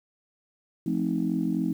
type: chord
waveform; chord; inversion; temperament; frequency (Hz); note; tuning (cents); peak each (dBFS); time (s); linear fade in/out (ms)
sine; F dominant seventh; none; just; 174.61 / 218.3 / 261.9 / 314.3; F3 / A3 / C4 / Eb4; 0 / -13 / +2 / +18; -29; 0.86-1.73; 5
effects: tanh soft clip ceiling -14 dBFS + 9-bit